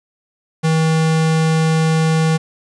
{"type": "tone", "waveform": "square", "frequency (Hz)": 160, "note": "D#3", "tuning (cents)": 49, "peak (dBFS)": -13, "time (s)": [0.63, 2.38], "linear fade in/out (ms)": 20, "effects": ["resampled to 22050 Hz", "7-bit"]}